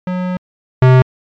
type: tone pair in turn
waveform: square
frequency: 182 / 128.69 Hz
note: F#3 / C3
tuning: -28 / -28 cents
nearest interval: tritone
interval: 600 cents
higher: first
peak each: -17 / -5 dBFS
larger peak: second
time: 0.07-0.37 / 0.82-1.02 s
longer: first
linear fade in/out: 2 ms
effects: low-pass 2000 Hz 12 dB/octave + MP3 96 kbps